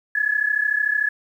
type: tone pair together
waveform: sine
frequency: 1685 / 1718.4 Hz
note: G#6 / A6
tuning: +25 / -41 cents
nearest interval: unison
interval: 34 cents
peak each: -21 dBFS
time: 0.15-1.09 s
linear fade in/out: 5 ms
effects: 9-bit